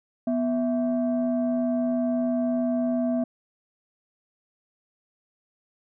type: tone pair together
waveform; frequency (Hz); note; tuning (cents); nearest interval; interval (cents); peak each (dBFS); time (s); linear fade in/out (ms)
sine; 246.3 / 656.7; B3 / E5; -5 / -7; octave + perfect fourth; 1698; -22 / -26; 0.27-3.24; 5
effects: tanh soft clip ceiling -17 dBFS